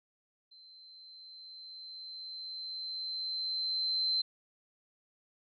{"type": "tone with level ramp", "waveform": "sine", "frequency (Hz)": 4092, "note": "C8", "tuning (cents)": -39, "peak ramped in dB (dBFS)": [-54, -27], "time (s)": [0.51, 4.22], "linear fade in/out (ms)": 10, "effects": []}